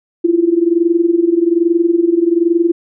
sine tone with amplitude modulation, 340 Hz, F4, 46 cents flat, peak -6 dBFS, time 0.24-2.72 s, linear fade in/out 10 ms, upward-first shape sine, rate 21.2 Hz, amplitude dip 80%, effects none

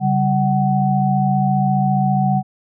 sine tone cluster, 138.6 / 193.4 / 751 Hz, C#3 / G3 / F#5, 0 / -23 / +26 cents, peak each -18 dBFS, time 0-2.43 s, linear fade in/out 50 ms, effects none

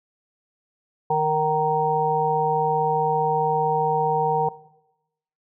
harmonic tone with a mistuned harmonic, 155.3 Hz, D#3, 3 cents flat, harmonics 1 / 3 / 5 / 6, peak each -29 / -24 / -22 / -23 dBFS, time 1.1-4.49 s, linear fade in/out 5 ms, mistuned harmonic 5, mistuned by -16 cents, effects noise-tail reverb RT60 0.9 s tail -19 dB re dry

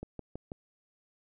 click train, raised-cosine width 2 ms, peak -26 dBFS, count 4, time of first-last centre 0.03-0.519 s, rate 6.14 Hz, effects none

